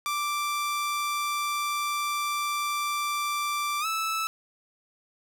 sawtooth tone with pitch glide, 1174.7 to 1311 Hz, D6 to E6, 0 to -10 cents, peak -23 dBFS, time 0.06-4.27 s, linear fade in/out 0 ms, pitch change +190 cents, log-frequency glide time 3.8-3.86 s, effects none

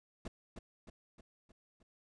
brown noise with echo, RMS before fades -41 dBFS, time 0.25-0.28 s, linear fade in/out 5 ms, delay 310 ms, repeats 5, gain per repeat -5 dB, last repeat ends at 1.83 s, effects resampled to 22050 Hz

